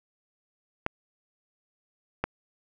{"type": "clicks", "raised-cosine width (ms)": 0.5, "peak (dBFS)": -11, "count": 2, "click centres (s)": [0.864, 2.24], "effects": []}